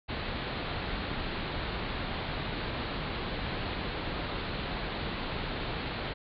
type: low-pass noise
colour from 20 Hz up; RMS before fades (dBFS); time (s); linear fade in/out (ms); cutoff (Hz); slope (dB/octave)
pink; -35; 0.08-6.14; 20; 4400; 96
effects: none